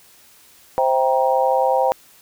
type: chord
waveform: sine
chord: C dominant seventh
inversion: none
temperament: just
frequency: 523.3 / 654.1 / 784.9 / 941.9 Hz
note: C5 / E5 / G5 / Bb5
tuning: 0 / -14 / +2 / +18 cents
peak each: -18 / -24 / -19 / -22 dBFS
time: 0.78-1.92 s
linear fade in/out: 0 ms
effects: white hiss -50 dBFS RMS until 2.21 s